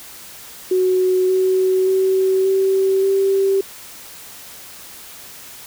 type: tone with pitch steps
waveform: sine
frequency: 370 / 374.7 / 379.5 / 384.4 / 389.3 Hz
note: F#4 / F#4 / F#4 / G4 / G4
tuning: 0 / +22 / +44 / -34 / -12 cents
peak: -13 dBFS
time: 0.71-3.61 s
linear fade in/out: 5 ms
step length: 580 ms
effects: white hiss -38 dBFS RMS until 5.66 s